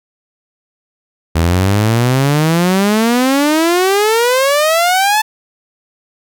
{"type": "exponential sweep", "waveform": "sawtooth", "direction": "up", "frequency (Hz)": [79.6, 880], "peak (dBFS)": -6, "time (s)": [1.35, 5.22], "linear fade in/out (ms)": 10, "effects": []}